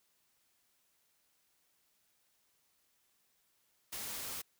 white noise, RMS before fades -42 dBFS, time 3.92-4.42 s, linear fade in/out 10 ms, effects white hiss -75 dBFS RMS until 4.59 s

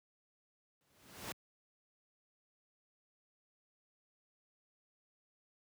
pink noise with exponential growth, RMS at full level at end -40 dBFS, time 0.81-1.32 s, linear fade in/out 0 ms, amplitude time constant 110 ms, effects high-pass 100 Hz 12 dB/octave

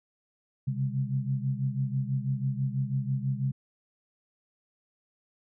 sine tone cluster, 131.8 / 137.9 / 202 Hz, C3 / C#3 / G#3, +13 / -9 / -48 cents, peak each -29 / -31 / -36 dBFS, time 0.67-3.52 s, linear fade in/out 10 ms, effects none

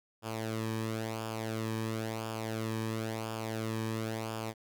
sawtooth tone with flanger, 111.3 Hz, A2, 20 cents sharp, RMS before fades -36 dBFS, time 0.22-4.54 s, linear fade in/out 50 ms, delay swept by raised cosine 0.49 to 1.46 ms, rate 0.97 Hz, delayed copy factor -0.65, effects none

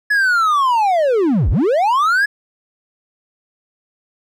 triangle linear two-way sweep, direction down then up, 1713 to 38.89 to 1713 Hz, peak -10 dBFS, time 0.1-2.26 s, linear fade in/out 10 ms, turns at 1.5 s, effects none

